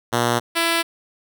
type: tone pair in turn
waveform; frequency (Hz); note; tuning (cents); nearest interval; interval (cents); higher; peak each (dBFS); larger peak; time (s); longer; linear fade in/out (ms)
5% pulse; 120 / 334; B2 / E4; -49 / +23; octave + tritone; 1772; second; -6; neither; 0.12-0.4 / 0.55-0.83; neither; 20
effects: none